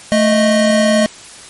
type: tone pair together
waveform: square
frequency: 220 / 622.3 Hz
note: A3 / D#5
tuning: 0 / 0 cents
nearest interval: octave + tritone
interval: 1800 cents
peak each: -13 dBFS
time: 0.12-1.06 s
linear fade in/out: 0 ms
effects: white hiss -36 dBFS RMS until 1.49 s + MP3 48 kbps